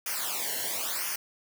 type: noise with flanger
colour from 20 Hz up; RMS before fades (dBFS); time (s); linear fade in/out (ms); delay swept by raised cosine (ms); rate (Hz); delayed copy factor
white; -32; 0.06-1.16; 5; 0.25 to 0.83; 0.98; -0.85
effects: none